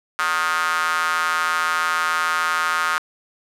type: tone with high-pass filter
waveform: square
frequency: 83.2 Hz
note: E2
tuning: 17 cents sharp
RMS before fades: -21 dBFS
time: 0.19-2.98 s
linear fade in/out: 0 ms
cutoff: 1300 Hz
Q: 5.1
effects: low-pass 12000 Hz 12 dB/octave